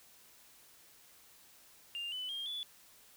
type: tone with pitch steps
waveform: sine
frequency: 2800 / 3001 / 3216 / 3447 Hz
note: F7 / F#7 / G7 / A7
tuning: +4 / +24 / +44 / -36 cents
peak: -36 dBFS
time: 1.95-2.63 s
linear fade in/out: 0 ms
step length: 170 ms
effects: tanh soft clip ceiling -35 dBFS + white hiss -61 dBFS RMS until 3.16 s